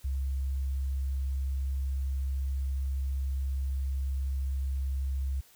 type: tone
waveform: sine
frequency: 67.3 Hz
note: C2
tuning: 49 cents sharp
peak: -28 dBFS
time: 0.04-5.41 s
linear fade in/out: 10 ms
effects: white hiss -59 dBFS RMS until 5.55 s